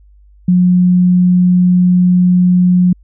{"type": "tone", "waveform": "sine", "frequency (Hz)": 180, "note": "F#3", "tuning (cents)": -47, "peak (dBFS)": -6, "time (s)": [0.48, 2.93], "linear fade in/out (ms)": 5, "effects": ["added 50 Hz sine -41 dBFS peak until 3.03 s"]}